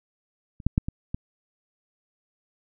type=clicks; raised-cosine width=5 ms; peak=-29 / -8 / -7 / -17 / -16 dBFS; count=5; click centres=0.602 / 0.666 / 0.779 / 0.885 / 1.145 s; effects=none